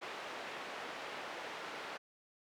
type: band-pass noise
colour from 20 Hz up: pink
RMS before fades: -45 dBFS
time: 0.01-1.98 s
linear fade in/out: 20 ms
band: 480 to 2900 Hz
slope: 12 dB/octave
effects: none